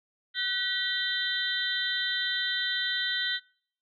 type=tone cluster; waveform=sine; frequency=1504 / 1933 / 3146 / 3589 / 3967 Hz; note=F#6 / B6 / G7 / A7 / B7; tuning=+28 / -38 / +6 / +34 / +7 cents; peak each=-34 / -33 / -34 / -34 / -33 dBFS; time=0.34-3.4 s; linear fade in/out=50 ms; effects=noise-tail reverb RT60 0.6 s tail -24 dB re dry